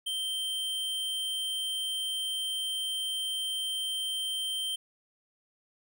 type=tone; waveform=square; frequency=3132 Hz; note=G7; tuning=2 cents flat; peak=-31 dBFS; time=0.06-4.76 s; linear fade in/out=10 ms; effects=none